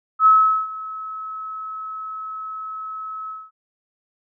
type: tone with ADSR envelope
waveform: sine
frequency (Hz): 1291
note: E6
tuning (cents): -37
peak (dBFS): -8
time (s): 0.19-3.51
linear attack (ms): 71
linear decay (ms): 410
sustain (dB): -20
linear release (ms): 220
effects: none